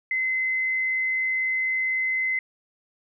sine tone, 2051 Hz, C7, 35 cents flat, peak -22 dBFS, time 0.11-2.39 s, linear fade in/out 2 ms, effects none

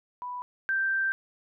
sine tone pair in turn, 987.8 / 1568 Hz, B5 / G6, 0 / 0 cents, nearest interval minor sixth, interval 800 cents, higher second, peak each -33 / -24 dBFS, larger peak second, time 0.22-0.42 / 0.69-1.12 s, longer second, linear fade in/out 0 ms, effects none

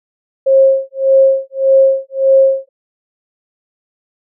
sine tone with tremolo, 537 Hz, C5, 45 cents sharp, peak -4 dBFS, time 0.46-2.69 s, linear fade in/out 10 ms, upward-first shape sine, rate 1.7 Hz, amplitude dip 100%, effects none

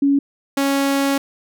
sine / sawtooth tone pair in turn, 280 / 276.6 Hz, C#4 / C#4, +18 / -4 cents, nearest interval unison, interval 22 cents, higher first, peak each -12 dBFS, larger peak neither, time 0.02-0.19 / 0.57-1.18 s, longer second, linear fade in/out 5 ms, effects none

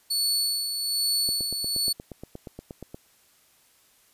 sawtooth tone with tremolo, 4435 Hz, C#8, in tune, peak -19 dBFS, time 0.1-1.93 s, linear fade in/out 10 ms, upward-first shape sine, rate 1.2 Hz, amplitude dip 50%
click train, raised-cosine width 2 ms, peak -24 dBFS, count 15, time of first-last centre 1.29-2.945 s, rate 8.46 Hz
effects white hiss -61 dBFS RMS until 4.13 s + resampled to 32000 Hz

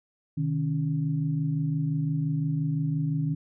sine tone cluster, 128.1 / 153.9 / 276.9 Hz, C3 / D#3 / C#4, -36 / -19 / -2 cents, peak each -34 / -25 / -33 dBFS, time 0.37-3.35 s, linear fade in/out 10 ms, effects none

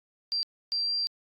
sine tone bursts at uneven times, 4724 Hz, D8, 9 cents sharp, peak -26 dBFS, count 2, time 0.32-0.43 / 0.72-1.07 s, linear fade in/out 0 ms, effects AAC 64 kbps

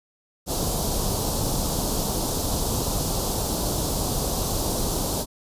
pink band-stop noise, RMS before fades -25 dBFS, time 0.46-5.26 s, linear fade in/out 50 ms, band 1000 to 4000 Hz, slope 24 dB/octave, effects resampled to 32000 Hz

